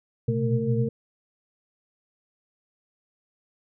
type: tone cluster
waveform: sine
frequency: 118.8 / 123 / 130.3 / 221.9 / 460.6 Hz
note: A#2 / B2 / C3 / A3 / A#4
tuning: +33 / -7 / -7 / +15 / -21 cents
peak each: -28 dBFS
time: 0.28-0.89 s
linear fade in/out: 5 ms
effects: none